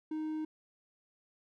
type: tone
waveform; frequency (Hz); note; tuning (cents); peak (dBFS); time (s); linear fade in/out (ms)
triangle; 311.1; D#4; 0; -32; 0.11-0.45; 5
effects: none